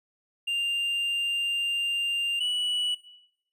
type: tone pair in turn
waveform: triangle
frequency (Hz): 2794 / 2947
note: F7 / F#7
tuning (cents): 0 / -8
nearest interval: minor second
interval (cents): 92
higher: second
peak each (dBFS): -24 / -23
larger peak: second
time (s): 0.47-2.4 / 2.4-2.95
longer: first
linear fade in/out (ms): 10
effects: noise-tail reverb RT60 0.8 s tail -17 dB re dry + resampled to 32000 Hz